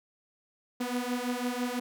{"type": "beating tone pair", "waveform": "sawtooth", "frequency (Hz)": [243.5, 249.5], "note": ["B3", "B3"], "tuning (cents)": [-24, 18], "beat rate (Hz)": 6, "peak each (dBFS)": -29, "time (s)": [0.8, 1.8], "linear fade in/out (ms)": 10, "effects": []}